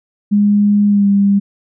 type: tone with pitch glide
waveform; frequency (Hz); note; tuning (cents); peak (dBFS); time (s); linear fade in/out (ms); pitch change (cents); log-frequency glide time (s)
sine; 205.4 to 200; G#3 to G3; -19 to +35; -8; 0.31-1.4; 20; -46; 0.87-1.07
effects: none